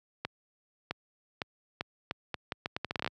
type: accelerating click train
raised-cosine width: 0.3 ms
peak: -16 dBFS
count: 17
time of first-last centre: 0.25-3.076 s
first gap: 660 ms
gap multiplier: 0.77
effects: high-pass 80 Hz 12 dB/octave